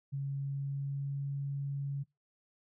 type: tone with pitch glide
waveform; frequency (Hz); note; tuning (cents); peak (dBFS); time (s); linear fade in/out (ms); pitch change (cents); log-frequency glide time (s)
sine; 138.59 to 139.88; C#3 to C#3; 0 to +16; -33; 0.12-2.04; 20; +16; 0.33-1.28
effects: noise-tail reverb RT60 0.2 s tail -23 dB re dry